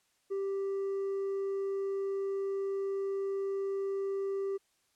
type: tone with hard clipping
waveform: triangle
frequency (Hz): 392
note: G4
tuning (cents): 0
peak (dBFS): -30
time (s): 0.3-4.58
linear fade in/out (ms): 20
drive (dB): 1
effects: white hiss -73 dBFS RMS until 4.95 s + low-pass 10000 Hz 12 dB/octave